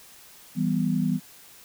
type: chord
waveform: sine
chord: E minor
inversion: none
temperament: equal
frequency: 164.81 / 196 / 246.9 Hz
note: E3 / G3 / B3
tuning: 0 / 0 / 0 cents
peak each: -26 dBFS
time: 0.55-1.2 s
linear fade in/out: 50 ms
effects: white hiss -50 dBFS RMS until 1.64 s